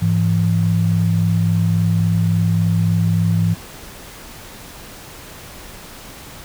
sine tone pair together, 104.52 / 168.1 Hz, G#2 / E3, +12 / +34 cents, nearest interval minor sixth, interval 822 cents, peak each -16 / -16 dBFS, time 0.01-3.55 s, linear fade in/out 20 ms, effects pink hiss -37 dBFS RMS until 6.44 s

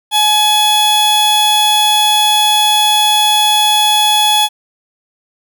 45% pulse tone pair together, 845 / 3380 Hz, G#5 / G#7, +30 / +30 cents, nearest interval 2 octaves, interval 2400 cents, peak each -12 dBFS, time 0.11-4.49 s, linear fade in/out 50 ms, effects 8-bit

